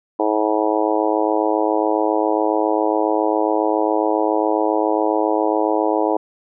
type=harmonic tone; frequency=107.3 Hz; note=A2; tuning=43 cents flat; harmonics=3 / 4 / 5 / 6 / 7 / 8 / 9; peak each=-21 / -22 / -23 / -24 / -24 / -25 / -26 dBFS; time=0.19-6.17 s; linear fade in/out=5 ms; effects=none